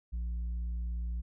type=tone with tanh clipping; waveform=triangle; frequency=58.4 Hz; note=A#1; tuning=4 cents sharp; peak=-33 dBFS; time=0.12-1.22 s; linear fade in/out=20 ms; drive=8 dB; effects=none